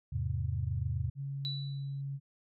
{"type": "chord", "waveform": "sine", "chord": "E augmented", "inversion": "none", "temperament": "equal", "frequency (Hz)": [82.41, 103.83, 130.81], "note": ["E2", "G#2", "B#2"], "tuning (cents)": [0, 0, 0], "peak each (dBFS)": -35, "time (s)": [0.12, 1.1], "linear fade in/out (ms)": 10}
{"type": "tone", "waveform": "sine", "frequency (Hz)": 138.59, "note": "C#3", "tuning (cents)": 0, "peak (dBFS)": -35, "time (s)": [1.15, 2.2], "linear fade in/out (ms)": 50}
{"type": "tone with exponential decay", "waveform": "sine", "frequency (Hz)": 3951, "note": "B7", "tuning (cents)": 0, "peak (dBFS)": -33, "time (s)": [1.45, 2.01], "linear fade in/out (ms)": 0, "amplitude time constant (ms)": 120}
{"effects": []}